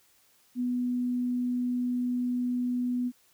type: tone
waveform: sine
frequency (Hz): 246.9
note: B3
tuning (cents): 0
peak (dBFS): -26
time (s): 0.55-3.12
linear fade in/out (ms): 50
effects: white hiss -64 dBFS RMS until 3.33 s